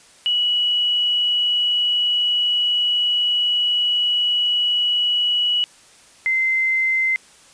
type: tone pair in turn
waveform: sine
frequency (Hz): 2932 / 2073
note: F#7 / C7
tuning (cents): -16 / -17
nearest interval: tritone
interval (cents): 601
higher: first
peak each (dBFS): -16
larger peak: neither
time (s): 0.26-5.64 / 6.26-7.16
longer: first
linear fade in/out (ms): 0
effects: white hiss -49 dBFS RMS until 7.53 s + resampled to 22050 Hz